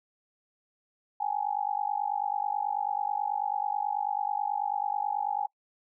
sine tone with amplitude modulation, 826 Hz, G#5, 10 cents flat, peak -23 dBFS, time 1.2-5.47 s, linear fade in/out 10 ms, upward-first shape sine, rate 49.2 Hz, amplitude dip 100%, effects noise-tail reverb RT60 0.1 s tail -25 dB re dry

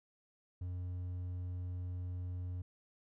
triangle tone, 90 Hz, F#2, 47 cents flat, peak -36 dBFS, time 0.61-2.62 s, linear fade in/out 5 ms, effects none

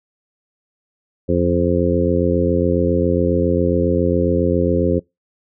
harmonic tone with a mistuned harmonic, 87.31 Hz, F2, in tune, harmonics 1 / 2 / 3 / 4 / 5 / 6, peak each -21 / -21 / -21 / -21 / -21 / -21 dBFS, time 1.28-5 s, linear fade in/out 20 ms, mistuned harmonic 1, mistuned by -43 cents, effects noise-tail reverb RT60 0.2 s tail -24 dB re dry

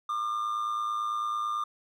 triangle tone with amplitude modulation, 1200 Hz, D6, 37 cents sharp, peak -24 dBFS, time 0.09-1.64 s, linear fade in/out 5 ms, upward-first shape sine, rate 109 Hz, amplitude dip 50%, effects none

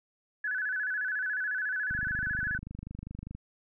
sine tone with vibrato, 1601 Hz, G6, 36 cents sharp, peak -29 dBFS, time 0.44-2.58 s, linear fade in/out 5 ms, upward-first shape square, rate 14 Hz, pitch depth 100 cents each way
click train, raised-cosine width 5 ms, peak -28 dBFS, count 37, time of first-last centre 1.91-3.35 s, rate 25 Hz
effects none

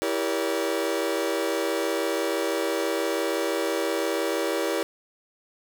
40% pulse chord, E diminished seventh, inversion none, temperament just, 329.6 / 395.6 / 474.7 / 569.6 Hz, E4 / G4 / Bb4 / Db5, 0 / +16 / +31 / +47 cents, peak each -29 dBFS, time 0.02-4.83 s, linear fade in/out 0 ms, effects none

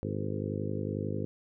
harmonic tone with a mistuned harmonic, 51.1 Hz, G#1, 27 cents flat, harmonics 2 / 3 / 4 / 5 / 6 / 7 / 8 / 9 / 10, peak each -36 / -38 / -39 / -40 / -41 / -41 / -42 / -43 / -43 dBFS, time 0.03-1.25 s, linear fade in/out 0 ms, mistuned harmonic 9, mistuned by -28 cents, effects none

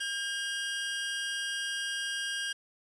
25% pulse tone pair together, 1607.9 / 2862 Hz, G6 / F7, +44 / +42 cents, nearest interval minor seventh, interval 998 cents, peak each -29 / -35 dBFS, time 0-2.53 s, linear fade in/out 10 ms, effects resampled to 22050 Hz + 9-bit

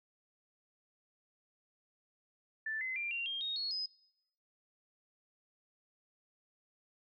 sine tone with pitch steps, 1762 / 2048 / 2379 / 2765 / 3213 / 3734 / 4339 / 5042 Hz, A6 / C7 / D7 / F7 / G7 / A#7 / C#8 / D#8, +2 / -38 / +22 / -18 / +42 / +2 / -38 / +22 cents, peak -35 dBFS, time 2.66-3.86 s, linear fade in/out 5 ms, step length 150 ms, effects noise-tail reverb RT60 0.7 s tail -22 dB re dry

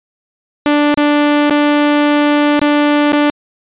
sawtooth tone with dropouts, 293.7 Hz, D4, in tune, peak -5 dBFS, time 0.66-3.3 s, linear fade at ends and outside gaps 0 ms, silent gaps 0.943-0.975 / 1.497-1.507 / 2.594-2.616 / 3.121-3.131 s, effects resampled to 8000 Hz

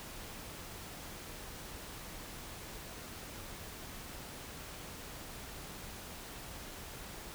silence, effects pink hiss -47 dBFS RMS until 7.34 s

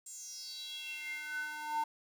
square tone with high-pass filter sweep, 301.8 Hz, D4, 47 cents sharp, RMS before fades -41 dBFS, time 0.06-1.84 s, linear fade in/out 5 ms, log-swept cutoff 7800 to 850 Hz, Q 7.2, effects none

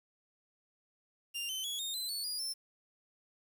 sawtooth tone with pitch steps, 2794 / 3065 / 3361 / 3687 / 4044 / 4435 / 4865 / 5336 Hz, F7 / G7 / G#7 / A#7 / B7 / C#8 / D#8 / E8, 0 / -40 / +20 / -20 / +40 / 0 / -40 / +20 cents, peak -33 dBFS, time 1.34-2.54 s, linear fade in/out 20 ms, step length 150 ms, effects 10-bit

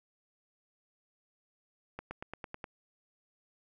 accelerating click train, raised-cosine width 0.5 ms, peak -25 dBFS, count 7, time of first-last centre 1.99-2.642 s, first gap 120 ms, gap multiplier 0.96, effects none

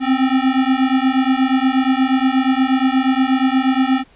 square beating tone pair, 258.3 / 266.7 Hz, C4 / C4, -22 / +33 cents, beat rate 8.4 Hz, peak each -17 / -17 dBFS, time 0-4.04 s, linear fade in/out 50 ms, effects pink hiss -51 dBFS RMS until 4.15 s + resampled to 8000 Hz

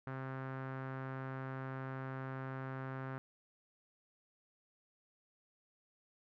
sawtooth tone with low-pass filter, 132.4 Hz, C3, 21 cents sharp, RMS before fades -43 dBFS, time 0.07-3.18 s, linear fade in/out 0 ms, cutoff 1500 Hz, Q 2.5, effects none

